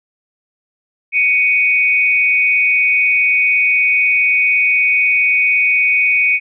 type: tone pair together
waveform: sine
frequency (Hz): 2239 / 2489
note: C#7 / D#7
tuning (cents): +17 / 0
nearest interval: major second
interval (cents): 183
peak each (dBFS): -13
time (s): 1.12-6.4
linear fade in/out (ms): 50
effects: none